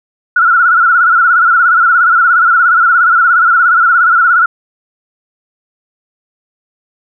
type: tone with vibrato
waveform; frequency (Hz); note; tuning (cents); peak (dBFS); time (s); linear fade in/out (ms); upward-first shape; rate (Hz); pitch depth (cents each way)
sine; 1396.9; F6; 0; -5; 0.36-4.46; 5; sine; 17; 95
effects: none